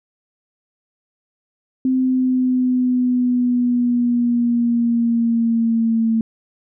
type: exponential sweep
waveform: sine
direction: down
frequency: 259.6 to 224.6 Hz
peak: -14 dBFS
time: 1.85-6.21 s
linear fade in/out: 2 ms
effects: none